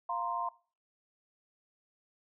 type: chord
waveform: sine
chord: F suspended fourth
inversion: none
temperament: equal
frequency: 698.5 / 932.3 / 1046.5 Hz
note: F5 / Bb5 / C6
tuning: 0 / 0 / 0 cents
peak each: -38 / -36 / -35 dBFS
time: 0.09-0.49 s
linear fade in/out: 5 ms
effects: noise-tail reverb RT60 0.4 s tail -21 dB re dry

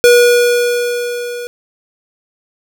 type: tone with level ramp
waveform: square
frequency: 483.2 Hz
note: B4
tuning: 38 cents flat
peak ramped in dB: -4 to -23 dBFS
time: 0.04-1.47 s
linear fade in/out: 0 ms
effects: none

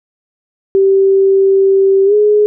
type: tone with pitch glide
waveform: sine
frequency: 388.5 to 418.8 Hz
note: G4 to G#4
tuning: -16 to +15 cents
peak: -6 dBFS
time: 0.75-2.46 s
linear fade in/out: 0 ms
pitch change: +131 cents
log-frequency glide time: 2.05-2.14 s
effects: none

